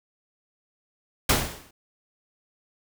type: noise with exponential decay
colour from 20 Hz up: pink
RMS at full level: -17 dBFS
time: 1.29-1.71 s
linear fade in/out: 5 ms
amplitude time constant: 91 ms
effects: none